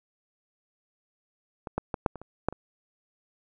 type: clicks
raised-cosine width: 1 ms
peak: -21 / -13 / -15 / -8 / -25 / -29 / -10 / -25 dBFS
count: 8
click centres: 1.672 / 1.78 / 1.942 / 2.062 / 2.157 / 2.216 / 2.486 / 2.526 s
effects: none